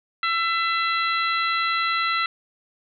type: harmonic tone with a mistuned harmonic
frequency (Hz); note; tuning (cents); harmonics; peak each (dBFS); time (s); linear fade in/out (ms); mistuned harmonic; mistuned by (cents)
670; E5; +28; 2 / 3 / 4 / 5 / 6; -23 / -26 / -30 / -34 / -30; 0.23-2.26; 2; 5; -16
effects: none